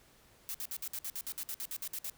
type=noise bursts; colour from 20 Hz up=blue; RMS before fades=-39 dBFS; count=15; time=0.49-2.098 s; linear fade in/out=0 ms; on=54 ms; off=57 ms; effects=pink hiss -63 dBFS RMS until 2.17 s